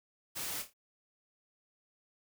white noise with echo, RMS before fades -39 dBFS, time 0.35-0.63 s, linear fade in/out 20 ms, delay 27 ms, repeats 4, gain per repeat -8 dB, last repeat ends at 0.738 s, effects none

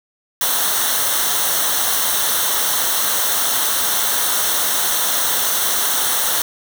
white noise with comb filter, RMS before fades -18 dBFS, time 0.41-6.42 s, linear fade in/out 2 ms, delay 0.41 ms, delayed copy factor -0.7, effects none

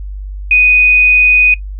sine tone, 2489 Hz, D#7, in tune, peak -5 dBFS, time 0.51-1.54 s, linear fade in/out 2 ms, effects noise-tail reverb RT60 0.1 s tail -18 dB re dry + added 49 Hz sine -21 dBFS peak until 1.79 s

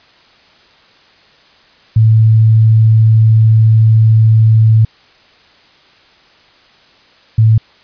sine tone pair in turn, 110.8 / 110.8 Hz, A2 / A2, +13 / +13 cents, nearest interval unison, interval 0 cents, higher neither, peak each -4 dBFS, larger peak neither, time 1.96-4.85 / 7.38-7.58 s, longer first, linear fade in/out 5 ms, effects white hiss -46 dBFS RMS until 7.83 s + resampled to 11025 Hz

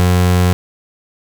30% pulse tone, 90 Hz, F#2, 47 cents flat, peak -7 dBFS, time 0-0.53 s, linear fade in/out 0 ms, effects none

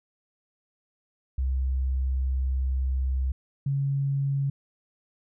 sine tone pair in turn, 65.41 / 138.6 Hz, C2 / C#3, 0 / 0 cents, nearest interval octave + minor second, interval 1300 cents, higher second, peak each -23 dBFS, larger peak neither, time 1.38-3.32 / 3.66-4.5 s, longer first, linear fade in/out 5 ms, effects none

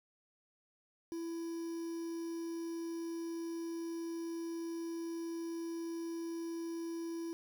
triangle tone with quantisation, 333.6 Hz, E4, 21 cents sharp, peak -36 dBFS, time 1.12-7.33 s, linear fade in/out 0 ms, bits 9, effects none

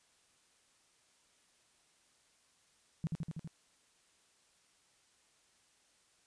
sine tone with echo, 161.2 Hz, E3, 38 cents flat, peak -31 dBFS, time 3.04-3.07 s, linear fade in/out 0 ms, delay 81 ms, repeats 5, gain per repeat -2 dB, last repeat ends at 3.475 s, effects white hiss -70 dBFS RMS until 6.26 s + resampled to 22050 Hz

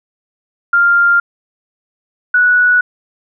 sine tone pair in turn, 1396.9 / 1471.4 Hz, F6 / F#6, 0 / -10 cents, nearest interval minor second, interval 90 cents, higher second, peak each -7 dBFS, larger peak neither, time 0.73-1.2 / 2.34-2.81 s, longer neither, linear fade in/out 5 ms, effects none

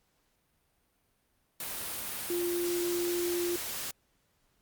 sine tone in noise, 349.2 Hz, F4, in tune, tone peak -29 dBFS, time 2.3-3.56 s, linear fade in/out 2 ms, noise white, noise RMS -37 dBFS, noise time 1.6-3.91 s, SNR +5 dB, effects pink hiss -73 dBFS RMS until 4.61 s + Opus 48 kbps

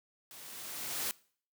white noise with level ramp, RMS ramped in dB -51 to -34 dBFS, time 0.31-1.11 s, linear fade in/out 0 ms, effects noise-tail reverb RT60 0.5 s tail -22 dB re dry + high-pass 100 Hz 12 dB/octave

